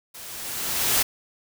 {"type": "noise with level ramp", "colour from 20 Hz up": "white", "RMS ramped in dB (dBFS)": [-41, -19], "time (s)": [0.14, 1.03], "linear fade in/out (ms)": 10, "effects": []}